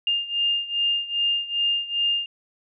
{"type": "beating tone pair", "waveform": "sine", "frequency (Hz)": [2811, 2813.5], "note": ["F7", "F7"], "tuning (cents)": [11, 12], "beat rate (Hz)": 2.5, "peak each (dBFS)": [-23, -26], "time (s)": [0.07, 2.26], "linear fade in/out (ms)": 2, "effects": []}